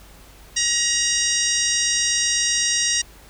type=harmonic tone; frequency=948 Hz; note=A#5; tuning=29 cents sharp; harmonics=2 / 3 / 4 / 5 / 6 / 7 / 8 / 9; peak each=-27 / -28 / -27 / -28 / -21 / -29 / -32 / -30 dBFS; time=0.56-3.02 s; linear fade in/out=10 ms; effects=added 50 Hz sine -47 dBFS peak until 3.29 s + pink hiss -48 dBFS RMS until 3.29 s